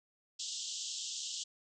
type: band-pass noise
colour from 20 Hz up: white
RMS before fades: -41 dBFS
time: 0.39-1.44 s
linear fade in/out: 10 ms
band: 2900 to 7700 Hz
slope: 96 dB/octave
effects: none